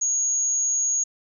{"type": "tone", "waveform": "sine", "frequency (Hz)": 6645, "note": "G#8", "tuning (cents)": 0, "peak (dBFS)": -20, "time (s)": [0.01, 1.04], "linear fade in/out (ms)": 10, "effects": []}